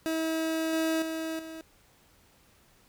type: tone with level steps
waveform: 30% pulse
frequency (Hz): 321.7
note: E4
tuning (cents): -42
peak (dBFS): -25 / -23 / -29 / -37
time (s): 0.06-1.61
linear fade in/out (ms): 0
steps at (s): 0.73 / 1.02 / 1.39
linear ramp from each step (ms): 2
effects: pink hiss -62 dBFS RMS until 2.88 s